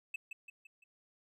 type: tone with echo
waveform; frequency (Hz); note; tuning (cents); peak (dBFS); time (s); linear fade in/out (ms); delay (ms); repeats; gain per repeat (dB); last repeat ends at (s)
triangle; 2624; E7; -9; -34; 0.14-0.16; 5; 170; 4; -6; 0.84
effects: none